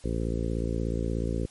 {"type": "harmonic tone", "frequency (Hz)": 56.7, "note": "A#1", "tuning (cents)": -47, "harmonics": [1, 2, 3, 4, 5, 6, 7, 8, 9], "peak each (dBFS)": [-30, -33, -35, -36, -37, -38, -38, -39, -40], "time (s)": [0.04, 1.46], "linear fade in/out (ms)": 5, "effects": ["white hiss -55 dBFS RMS until 1.5 s", "MP3 48 kbps"]}